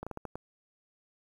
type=slowing click train; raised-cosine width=1 ms; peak=-24 dBFS; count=6; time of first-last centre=0.03-0.356 s; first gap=36 ms; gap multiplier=1.3; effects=9-bit

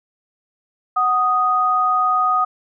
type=tone pair together; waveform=sine; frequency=742 / 1243.6 Hz; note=F#5 / D#6; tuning=+5 / -1 cents; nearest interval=major sixth; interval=894 cents; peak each=-21 / -15 dBFS; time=0.96-2.45 s; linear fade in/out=10 ms; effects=none

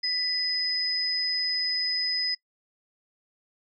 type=tone pair together; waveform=sine; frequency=1989 / 5035 Hz; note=B6 / D#8; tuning=+12 / +20 cents; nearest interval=octave + major third; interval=1608 cents; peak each=-35 / -25 dBFS; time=0.03-2.35 s; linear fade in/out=10 ms; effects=noise-tail reverb RT60 0.1 s tail -21 dB re dry

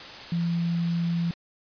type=tone in noise; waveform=sine; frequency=170 Hz; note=F3; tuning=46 cents flat; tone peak=-23 dBFS; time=0.32-1.31 s; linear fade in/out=2 ms; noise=white; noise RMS=-40 dBFS; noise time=0-1.34 s; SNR=+14 dB; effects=resampled to 11025 Hz

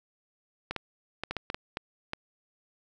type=clicks; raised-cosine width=0.3 ms; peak=-16 dBFS; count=9; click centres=0.71 / 0.763 / 1.236 / 1.31 / 1.367 / 1.501 / 1.545 / 1.771 / 2.134 s; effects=none

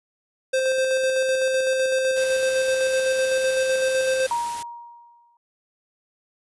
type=tone with tremolo; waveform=square; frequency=523.3 Hz; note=C5; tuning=in tune; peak=-19 dBFS; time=0.53-4.27 s; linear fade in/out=10 ms; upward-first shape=square; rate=7.9 Hz; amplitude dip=25%
type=noise; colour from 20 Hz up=white; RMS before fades=-36 dBFS; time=2.16-4.63 s; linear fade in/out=5 ms
type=tone with exponential decay; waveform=sine; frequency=945 Hz; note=A#5; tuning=23 cents sharp; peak=-19 dBFS; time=4.31-5.37 s; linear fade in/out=2 ms; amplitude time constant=230 ms
effects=resampled to 24000 Hz

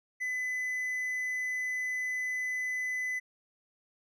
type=tone; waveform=triangle; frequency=2008 Hz; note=B6; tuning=28 cents sharp; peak=-29 dBFS; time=0.2-3.2 s; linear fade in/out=20 ms; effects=none

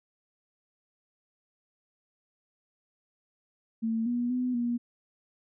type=tone with pitch steps; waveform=sine; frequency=225.4 / 241.6 / 250.6 / 239.1 Hz; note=A3 / B3 / B3 / A#3; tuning=+42 / -38 / +25 / +44 cents; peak=-26 dBFS; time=3.82-4.78 s; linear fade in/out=20 ms; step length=240 ms; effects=none

